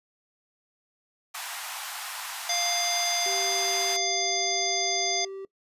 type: high-pass noise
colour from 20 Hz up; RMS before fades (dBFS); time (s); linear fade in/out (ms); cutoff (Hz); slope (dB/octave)
pink; -36; 1.34-3.97; 10; 740; 48
type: harmonic tone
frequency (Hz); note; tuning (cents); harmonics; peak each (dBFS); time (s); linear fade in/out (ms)
698.5; F5; 0; 1 / 3 / 5 / 7 / 9; -31 / -33 / -32 / -30 / -30; 2.49-5.25; 5
type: tone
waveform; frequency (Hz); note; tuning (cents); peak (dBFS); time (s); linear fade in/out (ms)
triangle; 388.1; G4; -17; -33; 3.26-5.45; 2
effects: noise-tail reverb RT60 0.1 s tail -21 dB re dry + resampled to 32000 Hz